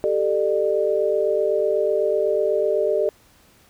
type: chord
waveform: sine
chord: G suspended second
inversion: none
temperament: equal with one note detuned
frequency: 392 / 440 / 601.4 Hz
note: G4 / A4 / D5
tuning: 0 / 0 / +41 cents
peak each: -23 / -22 / -21 dBFS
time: 0.04-3.09 s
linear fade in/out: 0 ms
effects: pink hiss -55 dBFS RMS until 3.69 s